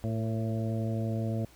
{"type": "harmonic tone with a mistuned harmonic", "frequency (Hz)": 111.7, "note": "A2", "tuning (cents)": 27, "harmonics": [1, 2, 3, 4, 5, 6], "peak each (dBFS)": [-30, -34, -40, -43, -41, -42], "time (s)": [0.04, 1.45], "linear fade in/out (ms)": 0, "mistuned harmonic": 4, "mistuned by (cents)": 38, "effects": ["added 60 Hz sine -58 dBFS peak until 1.55 s", "pink hiss -58 dBFS RMS until 1.55 s"]}